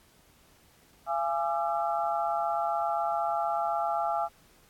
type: tone cluster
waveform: sine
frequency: 682 / 829 / 1189 / 1346 Hz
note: F5 / G#5 / D6 / E6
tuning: -41 / -3 / +21 / +36 cents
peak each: -30 / -30 / -35 / -35 dBFS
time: 1.06-4.29 s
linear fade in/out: 50 ms
effects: pink hiss -61 dBFS RMS until 4.69 s + AAC 64 kbps